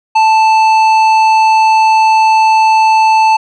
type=tone with tanh clipping; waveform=triangle; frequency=880 Hz; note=A5; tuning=in tune; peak=-7 dBFS; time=0.15-3.37 s; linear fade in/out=10 ms; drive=15 dB; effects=none